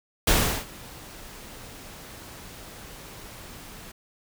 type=noise with ADSR envelope; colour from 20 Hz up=pink; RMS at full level=-19 dBFS; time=0.27-3.92 s; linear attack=6 ms; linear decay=370 ms; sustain=-24 dB; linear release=9 ms; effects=none